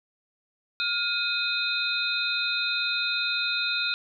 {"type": "tone cluster", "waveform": "sine", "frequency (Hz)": [1414, 2507, 3682, 4061], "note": ["F6", "D#7", "A#7", "B7"], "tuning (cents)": [21, 12, -22, 48], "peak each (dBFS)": -30, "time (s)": [0.8, 3.94], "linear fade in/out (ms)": 0, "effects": []}